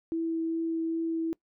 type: tone with vibrato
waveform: sine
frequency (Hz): 327.8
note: E4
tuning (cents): -10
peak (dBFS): -27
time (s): 0.12-1.33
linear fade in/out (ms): 0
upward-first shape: triangle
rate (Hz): 2.5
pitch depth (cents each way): 9
effects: noise-tail reverb RT60 0.1 s tail -23 dB re dry